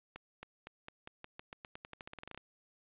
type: accelerating click train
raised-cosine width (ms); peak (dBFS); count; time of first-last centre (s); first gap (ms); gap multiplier
0.3; -29; 21; 0.16-2.376; 270; 0.89
effects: resampled to 8000 Hz + 11-bit